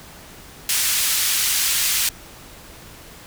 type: band-pass noise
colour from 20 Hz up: white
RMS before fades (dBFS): -20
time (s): 0.69-2.09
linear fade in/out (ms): 2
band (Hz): 1800 to 13000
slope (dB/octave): 12
effects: pink hiss -42 dBFS RMS until 3.26 s